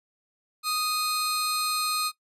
sawtooth tone pair together, 1244.5 / 4194 Hz, D#6 / C8, 0 / +3 cents, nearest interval octave + major sixth, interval 2103 cents, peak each -24 / -25 dBFS, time 0.63-2.12 s, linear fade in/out 50 ms, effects noise-tail reverb RT60 0.1 s tail -17 dB re dry + resampled to 32000 Hz

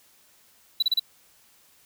triangle tone bursts, 3951 Hz, B7, in tune, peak -17 dBFS, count 4, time 0.8-0.996 s, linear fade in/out 5 ms, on 25 ms, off 32 ms, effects white hiss -59 dBFS RMS until 1.85 s

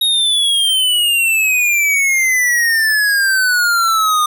square exponential sweep, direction down, 3776 to 1214 Hz, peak -12 dBFS, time 0.01-4.26 s, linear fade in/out 5 ms, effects none

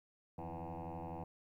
sine tone with frequency modulation, 329.6 Hz, E4, in tune, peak -40 dBFS, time 0.38-1.24 s, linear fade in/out 5 ms, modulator 83.9 Hz, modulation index 6.9, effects tanh soft clip ceiling -40 dBFS + 13-bit

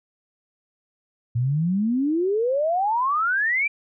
sine exponential sweep, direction up, 114.2 to 2392 Hz, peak -19 dBFS, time 1.35-3.68 s, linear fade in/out 10 ms, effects none

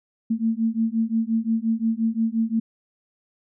sine beating tone pair, 222.6 / 228.3 Hz, A3 / A#3, +20 / -36 cents, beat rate 5.7 Hz, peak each -23 dBFS, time 0.3-2.6 s, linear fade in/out 10 ms, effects none

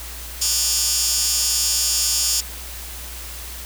15% pulse tone with high-pass filter, 303.2 Hz, D#4, 45 cents flat, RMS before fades -20 dBFS, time 0.41-2.41 s, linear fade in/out 10 ms, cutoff 5900 Hz, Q 2.2, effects added 60 Hz sine -35 dBFS peak until 3.65 s + white hiss -35 dBFS RMS until 3.65 s

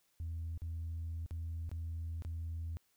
sine tone with dropouts, 82.41 Hz, E2, in tune, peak -36 dBFS, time 0.2-2.77 s, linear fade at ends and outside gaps 0 ms, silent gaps 0.576-0.619 / 1.262-1.309 / 1.693-1.715 / 2.222-2.249 s, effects tanh soft clip ceiling -35 dBFS + white hiss -75 dBFS RMS until 2.96 s

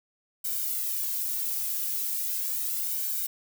violet noise with flanger, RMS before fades -30 dBFS, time 0.44-3.27 s, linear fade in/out 10 ms, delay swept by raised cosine 1.3 to 2.4 ms, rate 0.38 Hz, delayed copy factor +0.8, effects none

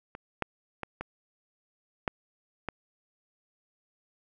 clicks, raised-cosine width 0.5 ms, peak -25 / -13 / -19 / -20 / -12 / -17 dBFS, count 6, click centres 0.151 / 0.423 / 0.833 / 1.01 / 2.078 / 2.687 s, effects none

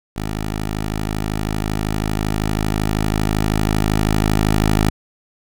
10% pulse tone with level ramp, 52.7 Hz, G#1, 26 cents sharp, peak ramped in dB -14 to -5 dBFS, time 0.16-4.9 s, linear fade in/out 5 ms, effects none

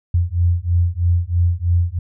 sine beating tone pair, 85.5 / 88.6 Hz, F2 / F2, -36 / +25 cents, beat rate 3.1 Hz, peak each -17 dBFS, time 0.14-1.99 s, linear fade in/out 5 ms, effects none

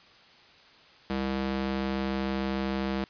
square tone with high-pass filter, 66.6 Hz, C2, 31 cents sharp, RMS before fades -30 dBFS, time 1.1-3.04 s, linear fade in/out 0 ms, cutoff 180 Hz, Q 1.1, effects white hiss -55 dBFS RMS until 3.09 s + resampled to 11025 Hz

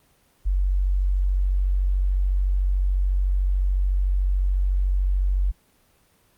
sine tone, 46.89 Hz, F#1, 24 cents sharp, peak -18 dBFS, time 0.45-5.52 s, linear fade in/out 20 ms, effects pink hiss -61 dBFS RMS until 6.37 s + Opus 24 kbps

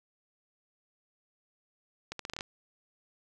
accelerating click train, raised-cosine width 0.2 ms, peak -20 dBFS, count 8, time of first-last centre 2.12-2.408 s, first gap 73 ms, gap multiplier 0.8, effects none

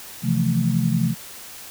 sine chord, F major seventh, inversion second, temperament equal with one note detuned, 130.81 / 163.68 / 174.61 / 220 Hz, C3 / E3 / F3 / A3, 0 / -12 / 0 / 0 cents, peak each -23 dBFS, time 0.22-1.15 s, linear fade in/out 50 ms, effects white hiss -39 dBFS RMS until 1.7 s

